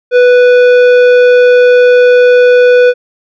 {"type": "tone with tanh clipping", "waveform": "triangle", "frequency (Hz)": 493.9, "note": "B4", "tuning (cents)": 0, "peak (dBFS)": -4, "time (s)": [0.11, 2.94], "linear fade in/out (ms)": 50, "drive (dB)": 16, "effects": []}